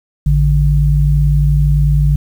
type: tone pair together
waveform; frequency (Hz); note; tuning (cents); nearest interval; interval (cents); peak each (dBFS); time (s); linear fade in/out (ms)
sine; 54.76 / 146.2; A1 / D3; -8 / -7; octave + perfect fourth; 1701; -11; 0.26-2.16; 5
effects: 7-bit